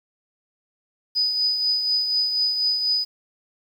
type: tone with tremolo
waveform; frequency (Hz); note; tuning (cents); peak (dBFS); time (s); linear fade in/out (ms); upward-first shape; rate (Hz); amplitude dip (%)
sine; 4978; D#8; 0; -17; 1.15-3.05; 20; triangle; 4.1; 50
effects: 8-bit